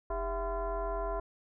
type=tone with frequency modulation; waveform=sine; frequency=310.4 Hz; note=D#4; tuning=4 cents flat; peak=-31 dBFS; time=0.1-1.2 s; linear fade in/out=5 ms; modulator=355 Hz; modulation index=2.2; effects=none